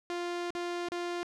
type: tone with dropouts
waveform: sawtooth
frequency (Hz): 349.2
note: F4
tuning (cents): 0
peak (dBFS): -29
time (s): 0.1-1.23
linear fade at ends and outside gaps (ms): 0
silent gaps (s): 0.505-0.551 / 0.886-0.919
effects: low-pass 6000 Hz 12 dB/octave